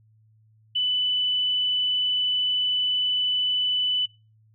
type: tone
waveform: sine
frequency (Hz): 2991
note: F#7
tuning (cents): +18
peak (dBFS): -21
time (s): 0.75-4.06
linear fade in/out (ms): 10
effects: noise-tail reverb RT60 0.3 s tail -22 dB re dry + added 109 Hz sine -56 dBFS peak until 4.54 s